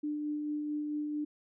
sine tone with tremolo, 298.2 Hz, D4, 27 cents sharp, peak -31 dBFS, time 0.03-1.25 s, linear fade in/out 10 ms, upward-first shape sine, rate 4.5 Hz, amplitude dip 25%, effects none

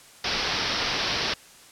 white low-pass noise, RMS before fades -27 dBFS, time 0.24-1.34 s, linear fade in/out 5 ms, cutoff 5600 Hz, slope 96 dB/octave, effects white hiss -50 dBFS RMS until 1.71 s + low-pass 10000 Hz 12 dB/octave

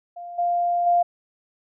sine tone with level steps, 698.5 Hz, F5, in tune, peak -33 / -19 / -15 dBFS, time 0.16-1.03 s, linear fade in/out 10 ms, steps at 0.38 / 0.86 s, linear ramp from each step 10 ms, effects none

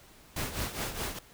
pink noise with tremolo, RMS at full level -32 dBFS, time 0.36-1.19 s, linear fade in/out 5 ms, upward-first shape triangle, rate 4.8 Hz, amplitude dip 75%, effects pink hiss -56 dBFS RMS until 1.33 s

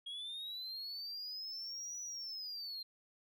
sine linear two-way sweep, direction up then down, 3269 to 5920 to 4149 Hz, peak -39 dBFS, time 0.06-2.83 s, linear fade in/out 10 ms, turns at 2.01 s, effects tanh soft clip ceiling -41 dBFS

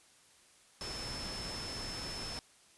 sine tone in noise, 5274 Hz, E8, in tune, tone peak -42 dBFS, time 0.81-2.39 s, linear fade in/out 0 ms, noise pink, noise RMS -43 dBFS, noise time 0.81-2.39 s, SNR -2 dB, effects white hiss -63 dBFS RMS until 2.77 s + resampled to 24000 Hz

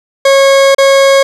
40% pulse tone with dropouts, 547 Hz, C#5, 23 cents flat, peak -3 dBFS, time 0.25-1.23 s, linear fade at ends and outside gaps 5 ms, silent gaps 0.748-0.782 s, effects low-pass 8000 Hz 12 dB/octave + 7-bit

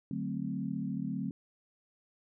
sine chord, D dominant seventh, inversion none, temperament equal, 146.83 / 185 / 220 / 261.6 Hz, D3 / F#3 / A3 / C4, 0 / 0 / 0 / 0 cents, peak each -40 / -37 / -38 / -38 dBFS, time 0.11-1.31 s, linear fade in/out 2 ms, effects none

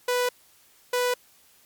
sawtooth tone pair in turn, 493.9 / 493.9 Hz, B4 / B4, 0 / 0 cents, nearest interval unison, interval 0 cents, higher neither, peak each -18 dBFS, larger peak neither, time 0.08-0.29 / 0.93-1.14 s, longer neither, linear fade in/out 5 ms, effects white hiss -58 dBFS RMS until 1.65 s + MP3 96 kbps

